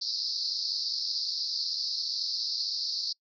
white band-pass noise, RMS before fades -32 dBFS, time 0.01-3.13 s, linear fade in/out 10 ms, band 4200 to 5200 Hz, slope 96 dB/octave, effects noise-tail reverb RT60 0.1 s tail -26 dB re dry

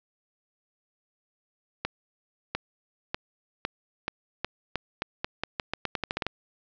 accelerating click train, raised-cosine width 0.3 ms, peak -12 dBFS, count 19, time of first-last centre 1.85-6.266 s, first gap 700 ms, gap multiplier 0.85, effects resampled to 16000 Hz + 9-bit

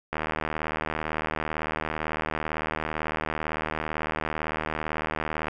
click train, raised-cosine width 0.5 ms, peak -13 dBFS, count 418, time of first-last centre 0.13-5.483 s, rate 77.9 Hz, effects none

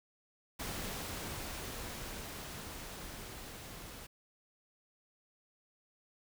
pink noise with level ramp, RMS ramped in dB -40 to -49 dBFS, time 0.59-4.07 s, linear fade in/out 10 ms, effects none

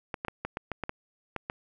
clicks, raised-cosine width 0.5 ms, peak -17 dBFS, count 10, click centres 0.142 / 0.249 / 0.283 / 0.45 / 0.571 / 0.717 / 0.837 / 0.894 / 1.363 / 1.499 s, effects none

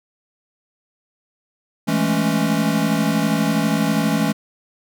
square chord, A major seventh, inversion second, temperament equal, 164.81 / 207.7 / 220 / 277.2 Hz, E3 / G#3 / A3 / C#4, 0 / 0 / 0 / 0 cents, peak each -23 dBFS, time 1.87-4.33 s, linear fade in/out 20 ms, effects none

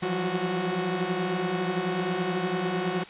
sawtooth tone cluster, 168.2 / 177.3 / 189.2 / 368 Hz, E3 / F3 / F#3 / F#4, +35 / +26 / +39 / -9 cents, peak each -30 / -28 / -30 / -25 dBFS, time 0.02-3.04 s, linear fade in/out 10 ms, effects white hiss -45 dBFS RMS until 3.09 s + resampled to 8000 Hz

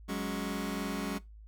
sawtooth chord, F# suspended second, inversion none, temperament just, 185 / 208.1 / 277.5 Hz, F#3 / G#3 / C#4, 0 / +4 / +2 cents, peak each -33 dBFS, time 0.08-1.19 s, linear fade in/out 20 ms, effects noise-tail reverb RT60 0.2 s tail -19 dB re dry + added 53 Hz sine -48 dBFS peak until 1.47 s

